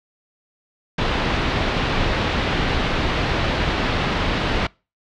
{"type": "low-pass noise", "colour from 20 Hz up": "pink", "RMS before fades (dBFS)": -21, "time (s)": [0.98, 4.67], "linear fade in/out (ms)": 5, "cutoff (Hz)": 3900, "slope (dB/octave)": 24, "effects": ["noise-tail reverb RT60 0.3 s tail -25 dB re dry"]}